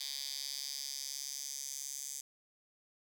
10% pulse tone with high-pass filter sweep, 138.59 Hz, C#3, in tune, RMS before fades -42 dBFS, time 0-2.21 s, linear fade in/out 5 ms, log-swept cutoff 4300 to 6800 Hz, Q 3.1, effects none

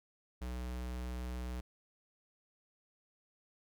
square tone, 61.74 Hz, B1, in tune, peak -39 dBFS, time 0.41-1.61 s, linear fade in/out 10 ms, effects none

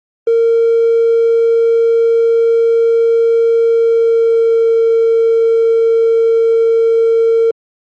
triangle tone with pitch glide, 460 to 456 Hz, A#4 to A#4, -23 to -38 cents, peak -4 dBFS, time 0.27-7.51 s, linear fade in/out 5 ms, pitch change -15 cents, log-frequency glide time 3.64-4.79 s, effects tanh soft clip ceiling -4 dBFS + MP3 32 kbps

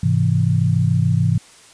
sine chord, Ab augmented, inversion none, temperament equal, 103.83 / 130.81 / 164.81 Hz, Ab2 / C3 / E3, 0 / 0 / 0 cents, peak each -18 dBFS, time 0.03-1.38 s, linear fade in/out 5 ms, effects white hiss -46 dBFS RMS until 1.73 s + resampled to 22050 Hz

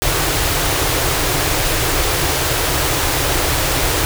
pink band-stop noise, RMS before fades -17 dBFS, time 0.02-4.05 s, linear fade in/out 0 ms, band 160 to 270 Hz, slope 96 dB/octave, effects none

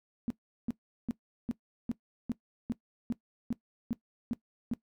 sine tone bursts, 234.7 Hz, A#3, 12 cents sharp, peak -28 dBFS, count 12, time 0.28-4.736 s, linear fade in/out 0 ms, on 23 ms, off 380 ms, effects noise-tail reverb RT60 0.1 s tail -18 dB re dry

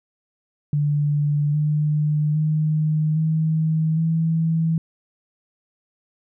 sine tone with pitch steps, 146.83 / 150.61 / 154.49 / 158.46 / 162.54 Hz, D3 / D3 / D#3 / D#3 / E3, 0 / +44 / -12 / +32 / -24 cents, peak -17 dBFS, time 0.73-4.78 s, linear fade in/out 2 ms, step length 810 ms, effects none

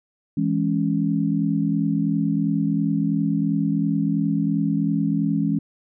sine chord, C# minor, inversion first, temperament equal, 164.81 / 207.7 / 277.2 Hz, E3 / G#3 / C#4, 0 / 0 / 0 cents, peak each -23 dBFS, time 0.37-5.59 s, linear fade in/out 5 ms, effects none

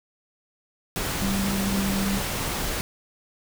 sine tone in noise, 196.1 Hz, G3, 1 cent sharp, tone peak -24 dBFS, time 1.22-2.19 s, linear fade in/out 0 ms, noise pink, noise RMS -28 dBFS, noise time 0.96-2.81 s, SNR +1 dB, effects none

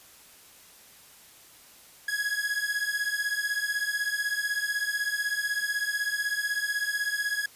45% pulse beating tone pair, 1661.2 / 1677.2 Hz, G#6 / G#6, 0 / +17 cents, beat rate 16 Hz, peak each -30 dBFS, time 2.08-7.46 s, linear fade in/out 5 ms, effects white hiss -53 dBFS RMS until 7.55 s + resampled to 32000 Hz

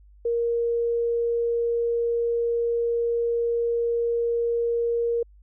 sine tone, 468.9 Hz, A#4, 10 cents sharp, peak -21 dBFS, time 0.25-5.23 s, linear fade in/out 5 ms, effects added 50 Hz sine -49 dBFS peak until 5.42 s

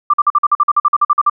sine tone bursts, 1182 Hz, D6, 11 cents sharp, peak -7 dBFS, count 15, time 0.1-1.298 s, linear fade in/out 5 ms, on 36 ms, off 47 ms, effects none

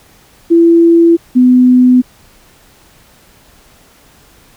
sine tone pair in turn, 336 / 251.2 Hz, E4 / B3, +33 / +30 cents, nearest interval perfect fourth, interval 503 cents, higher first, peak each -3 dBFS, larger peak neither, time 0.5-1.17 / 1.35-2.02 s, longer neither, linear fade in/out 20 ms, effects pink hiss -45 dBFS RMS until 4.56 s

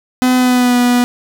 45% pulse tone with pitch glide, 253.1 to 244.8 Hz, B3 to B3, +43 to -15 cents, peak -9 dBFS, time 0.22-1.04 s, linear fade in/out 0 ms, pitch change -58 cents, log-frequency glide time 0.36-0.77 s, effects none

